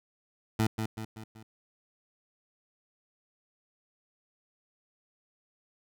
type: tone with echo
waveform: 20% pulse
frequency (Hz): 110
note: A2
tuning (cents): 0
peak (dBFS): -19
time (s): 0.59-0.67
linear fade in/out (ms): 5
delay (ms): 190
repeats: 4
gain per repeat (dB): -6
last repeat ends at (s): 1.43
effects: none